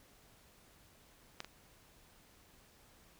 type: clicks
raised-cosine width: 0.2 ms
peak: -23 / -30 dBFS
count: 2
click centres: 1.404 / 1.446 s
effects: pink hiss -64 dBFS RMS until 3.19 s